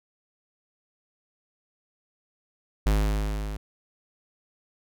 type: tone with level ramp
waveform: square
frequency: 51.91 Hz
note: G#1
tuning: in tune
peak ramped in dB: -19 to -32 dBFS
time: 2.86-3.57 s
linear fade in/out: 5 ms
effects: none